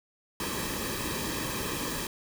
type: noise with comb filter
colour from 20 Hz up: pink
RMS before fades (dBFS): -33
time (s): 0.4-2.07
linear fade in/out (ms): 2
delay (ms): 1.4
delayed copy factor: -0.7
effects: none